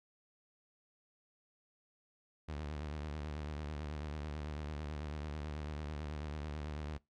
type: tone with vibrato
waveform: sawtooth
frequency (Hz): 75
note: D2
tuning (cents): +37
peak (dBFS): -36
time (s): 2.48-6.98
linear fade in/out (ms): 10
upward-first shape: sine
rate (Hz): 9.1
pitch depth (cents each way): 76
effects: noise-tail reverb RT60 0.2 s tail -23 dB re dry + low-pass 5000 Hz 12 dB/octave